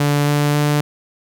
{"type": "tone with pitch steps", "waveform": "sawtooth", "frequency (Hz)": [145.1, 146.28, 147.47], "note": ["D3", "D3", "D3"], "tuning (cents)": [-21, -7, 8], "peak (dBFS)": -10, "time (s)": [0, 0.81], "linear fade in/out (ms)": 5, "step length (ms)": 270, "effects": []}